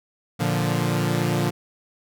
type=chord; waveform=sawtooth; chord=Bb major; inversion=none; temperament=equal; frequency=116.54 / 146.83 / 174.61 Hz; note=Bb2 / D3 / F3; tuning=0 / 0 / 0 cents; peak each=-21 dBFS; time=0.39-1.51 s; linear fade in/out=20 ms; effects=none